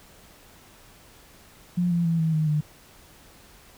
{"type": "tone with pitch steps", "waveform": "sine", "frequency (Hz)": [176.9, 171.37, 166.01, 160.82, 155.79, 150.92], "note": ["F3", "F3", "E3", "E3", "D#3", "D3"], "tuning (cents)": [23, -32, 13, -42, 3, 48], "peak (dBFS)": -20, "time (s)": [1.77, 2.61], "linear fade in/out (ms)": 10, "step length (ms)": 140, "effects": ["pink hiss -52 dBFS RMS until 3.77 s"]}